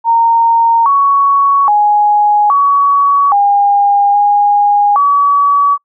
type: tone with pitch steps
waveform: sine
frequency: 922 / 1117 / 832 / 1128 / 810 / 820 / 1138 Hz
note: A#5 / C#6 / G#5 / C#6 / G#5 / G#5 / C#6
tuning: -19 / +13 / +3 / +30 / -43 / -22 / +45 cents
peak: -6 dBFS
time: 0.04-5.78 s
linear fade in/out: 50 ms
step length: 820 ms
effects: noise-tail reverb RT60 0.1 s tail -26 dB re dry